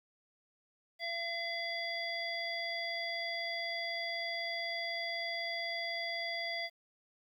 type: harmonic tone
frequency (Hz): 679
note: F5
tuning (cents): -49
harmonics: 1 / 3 / 5 / 7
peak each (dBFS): -41 / -38 / -44 / -42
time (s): 0.99-6.7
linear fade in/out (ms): 50
effects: 11-bit